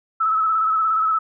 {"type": "tone with vibrato", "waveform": "sine", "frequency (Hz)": 1300, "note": "E6", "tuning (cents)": -24, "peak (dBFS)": -16, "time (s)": [0.2, 1.19], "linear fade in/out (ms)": 10, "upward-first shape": "square", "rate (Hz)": 17, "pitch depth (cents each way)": 30, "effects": []}